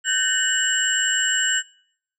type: tone cluster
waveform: sine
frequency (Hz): 1526 / 1625 / 1817 / 2949 / 7520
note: G6 / G#6 / A#6 / F#7 / A#8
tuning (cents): -47 / -38 / -45 / -6 / +14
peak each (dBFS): -24 / -32 / -28 / -23 / -23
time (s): 0.04-1.63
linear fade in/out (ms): 50
effects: noise-tail reverb RT60 0.7 s tail -25 dB re dry